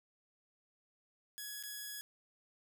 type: tone with dropouts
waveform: 5% pulse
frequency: 1678 Hz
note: G#6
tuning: 17 cents sharp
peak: -32 dBFS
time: 1.38-2.01 s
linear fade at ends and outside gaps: 0 ms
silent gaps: 1.627-1.636 s
effects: none